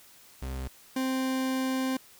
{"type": "tone pair in turn", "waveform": "40% pulse", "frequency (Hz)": [65.41, 261.6], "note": ["C2", "C4"], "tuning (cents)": [0, 0], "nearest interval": "2 octaves", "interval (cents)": 2400, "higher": "second", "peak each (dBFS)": [-32, -26], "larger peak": "second", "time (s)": [[0.42, 0.68], [0.96, 1.97]], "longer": "second", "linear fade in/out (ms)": 5, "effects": ["white hiss -55 dBFS RMS until 2.19 s"]}